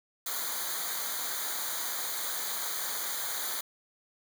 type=noise with comb filter; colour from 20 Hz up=white; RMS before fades=-34 dBFS; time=0.26-3.61 s; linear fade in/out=5 ms; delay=0.37 ms; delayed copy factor=-0.95; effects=none